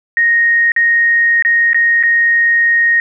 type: tone with dropouts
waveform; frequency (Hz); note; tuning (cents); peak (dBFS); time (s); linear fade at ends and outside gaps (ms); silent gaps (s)
sine; 1864.7; A#6; 0; -8; 0.17-3; 1; 0.719-0.763 / 1.424-1.449 / 1.732-1.745 / 2.028-2.035
effects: none